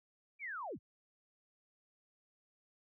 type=linear sweep; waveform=sine; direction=down; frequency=2400 to 36.12 Hz; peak=-40 dBFS; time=0.39-0.79 s; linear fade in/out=50 ms; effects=none